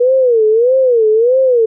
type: tone with vibrato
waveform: sine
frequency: 476.8 Hz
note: A#4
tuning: 39 cents sharp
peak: -7 dBFS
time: 0-1.66 s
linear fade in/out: 10 ms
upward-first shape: sine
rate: 1.6 Hz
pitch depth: 180 cents each way
effects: none